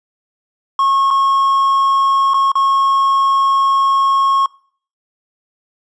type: tone with dropouts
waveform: triangle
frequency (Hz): 1090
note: C#6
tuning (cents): -29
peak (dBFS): -9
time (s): 0.79-4.46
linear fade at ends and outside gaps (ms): 2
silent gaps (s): 1.105-1.109 / 2.336-2.342 / 2.518-2.554
effects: noise-tail reverb RT60 0.5 s tail -23 dB re dry + resampled to 22050 Hz

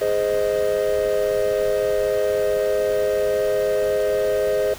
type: chord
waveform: triangle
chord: Ab major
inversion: none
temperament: just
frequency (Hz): 415.3 / 519.1 / 623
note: Ab4 / C5 / Eb5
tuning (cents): 0 / -14 / +2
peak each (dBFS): -20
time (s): 0.01-4.74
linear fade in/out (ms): 5
effects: tanh soft clip ceiling -8 dBFS + pink hiss -37 dBFS RMS until 4.78 s

